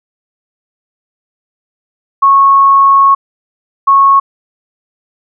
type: tone bursts at uneven times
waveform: sine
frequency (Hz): 1100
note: C#6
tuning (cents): -14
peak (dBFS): -3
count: 2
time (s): 2.22-3.15 / 3.87-4.2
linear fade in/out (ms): 10
effects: none